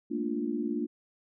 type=chord; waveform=sine; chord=Bb major seventh; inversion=third; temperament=equal with one note detuned; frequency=215.3 / 233.1 / 293.7 / 349.2 Hz; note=A3 / Bb3 / D4 / F4; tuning=-37 / 0 / 0 / 0 cents; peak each=-38 / -33 / -33 / -35 dBFS; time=0.1-0.87 s; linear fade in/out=20 ms; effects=none